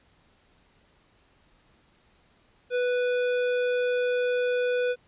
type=tone with hard clipping; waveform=sine; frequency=493.9 Hz; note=B4; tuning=in tune; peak=-25 dBFS; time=2.7-4.96 s; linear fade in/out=50 ms; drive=14 dB; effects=pink hiss -63 dBFS RMS until 5.07 s + resampled to 8000 Hz